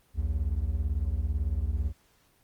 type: beating tone pair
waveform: triangle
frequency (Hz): 61.74 / 79.74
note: B1 / D#2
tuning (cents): 0 / +43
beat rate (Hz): 18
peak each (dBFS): -27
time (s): 0.14-1.93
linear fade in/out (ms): 50
effects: pink hiss -65 dBFS RMS until 2.43 s + Opus 24 kbps